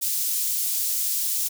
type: high-pass noise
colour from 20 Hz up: white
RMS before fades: -25 dBFS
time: 0.01-1.49 s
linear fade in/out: 20 ms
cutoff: 5600 Hz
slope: 12 dB/octave
effects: none